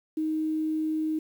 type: tone with quantisation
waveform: sine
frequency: 313.1 Hz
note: D#4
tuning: 11 cents sharp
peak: -25 dBFS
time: 0.17-1.19 s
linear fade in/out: 5 ms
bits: 9
effects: none